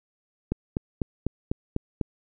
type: click train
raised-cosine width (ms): 3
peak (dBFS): -12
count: 7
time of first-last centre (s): 0.52-2.013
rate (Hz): 4.02
effects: none